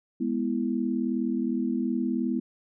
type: chord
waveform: sine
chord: E major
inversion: first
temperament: equal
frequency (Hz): 207.7 / 246.9 / 329.6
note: G#3 / B3 / E4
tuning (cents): 0 / 0 / 0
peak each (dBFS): -30 / -27 / -31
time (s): 0.2-2.4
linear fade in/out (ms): 10
effects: none